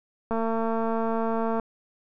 click train, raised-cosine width 1 ms, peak -15 dBFS, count 292, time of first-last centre 0.31-1.598 s, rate 226 Hz, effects none

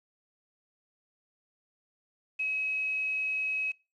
sine tone with quantisation, 2555 Hz, D#7, 45 cents sharp, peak -28 dBFS, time 2.39-3.72 s, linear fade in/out 10 ms, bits 8, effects noise-tail reverb RT60 0.3 s tail -24 dB re dry + low-pass 5000 Hz 12 dB/octave

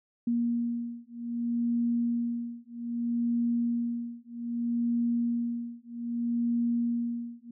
sine beating tone pair, 236 / 236.63 Hz, A#3 / A#3, +22 / +26 cents, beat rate 0.63 Hz, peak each -30 dBFS, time 0.27-7.51 s, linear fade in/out 5 ms, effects none

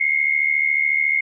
sine tone pair together, 2109 / 2183 Hz, C7 / C#7, +13 / -27 cents, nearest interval minor second, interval 60 cents, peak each -19 dBFS, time 0-1.21 s, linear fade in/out 10 ms, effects none

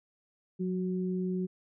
sine tone pair together, 182.66 / 370 Hz, F#3 / F#4, -22 / 0 cents, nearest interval octave, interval 1222 cents, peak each -30 / -35 dBFS, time 0.59-1.47 s, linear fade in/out 20 ms, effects none

